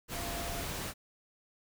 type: tone in noise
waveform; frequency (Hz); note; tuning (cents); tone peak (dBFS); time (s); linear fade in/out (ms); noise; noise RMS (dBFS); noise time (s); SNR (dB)
sine; 689; F5; -24; -42; 0.12-0.65; 50; pink; -38; 0.08-0.94; -7
effects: none